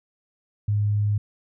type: tone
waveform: sine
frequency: 103.83 Hz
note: G#2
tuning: in tune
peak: -19 dBFS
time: 0.68-1.18 s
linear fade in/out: 5 ms
effects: none